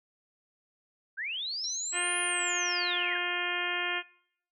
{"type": "linear two-way sweep", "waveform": "sine", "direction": "up then down", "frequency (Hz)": [1480, 9840, 1480], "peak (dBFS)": -32, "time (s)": [1.17, 3.18], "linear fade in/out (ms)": 20, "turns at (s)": 2.18}
{"type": "tone with exponential decay", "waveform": "sine", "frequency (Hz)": 4047, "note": "B7", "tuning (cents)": 42, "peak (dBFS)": -34, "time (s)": [1.64, 2.52], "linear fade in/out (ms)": 1, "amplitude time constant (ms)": 190}
{"type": "harmonic tone", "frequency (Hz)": 353.5, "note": "F4", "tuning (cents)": 21, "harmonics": [1, 2, 3, 4, 5, 6, 7, 8, 9], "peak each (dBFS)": [-40, -40, -40, -38, -35, -37, -36, -39, -40], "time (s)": [1.92, 4.03], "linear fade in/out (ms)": 50}
{"effects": ["noise-tail reverb RT60 0.7 s tail -23 dB re dry"]}